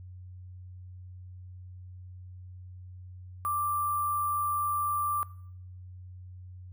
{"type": "tone with sample-and-hold", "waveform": "sine", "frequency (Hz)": 1177, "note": "D6", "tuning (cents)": 3, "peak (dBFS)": -27, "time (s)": [3.45, 5.23], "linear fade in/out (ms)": 0, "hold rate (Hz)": 11025, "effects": ["noise-tail reverb RT60 0.7 s tail -21 dB re dry", "added 91 Hz sine -43 dBFS peak until 6.72 s"]}